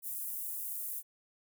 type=high-pass noise; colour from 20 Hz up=pink; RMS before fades=-39 dBFS; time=0.02-1.03 s; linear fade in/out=50 ms; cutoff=11000 Hz; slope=24 dB/octave; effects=none